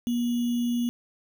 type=tone with sample-and-hold; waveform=sine; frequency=239.5 Hz; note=A#3; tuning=47 cents sharp; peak=-23 dBFS; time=0.07-0.89 s; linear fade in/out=0 ms; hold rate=3150 Hz; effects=none